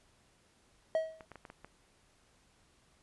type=tone with exponential decay; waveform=triangle; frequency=640 Hz; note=D#5; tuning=49 cents sharp; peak=-23 dBFS; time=0.95-1.25 s; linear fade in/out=1 ms; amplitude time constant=65 ms
type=clicks; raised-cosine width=0.5 ms; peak=-33 dBFS; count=6; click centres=1.208 / 1.317 / 1.357 / 1.452 / 1.501 / 1.646 s
effects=pink hiss -68 dBFS RMS until 3.02 s + resampled to 24000 Hz